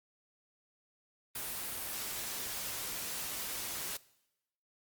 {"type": "noise", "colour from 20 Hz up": "white", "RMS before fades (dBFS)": -39, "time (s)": [1.35, 3.97], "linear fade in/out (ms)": 5, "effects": ["noise-tail reverb RT60 0.9 s tail -21 dB re dry", "Opus 32 kbps"]}